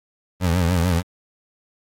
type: tone with vibrato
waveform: 25% pulse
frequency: 87.31 Hz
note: F2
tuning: in tune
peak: -13 dBFS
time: 0.4-1.03 s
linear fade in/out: 50 ms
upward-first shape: triangle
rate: 6.8 Hz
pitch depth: 130 cents each way
effects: AAC 48 kbps